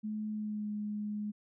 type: tone with pitch glide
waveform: sine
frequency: 213.8 to 209.3 Hz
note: A3 to G#3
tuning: -49 to +14 cents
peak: -34 dBFS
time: 0.03-1.32 s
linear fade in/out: 20 ms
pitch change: -37 cents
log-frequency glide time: 0.3-0.71 s
effects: none